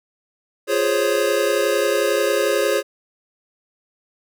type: chord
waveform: square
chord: Db major seventh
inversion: first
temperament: equal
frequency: 349.2 / 415.3 / 523.3 / 554.4 Hz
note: F4 / Ab4 / C5 / Db5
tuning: 0 / 0 / 0 / 0 cents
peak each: -26 / -22 / -24 / -22 dBFS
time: 0.67-2.83 s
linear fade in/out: 50 ms
effects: none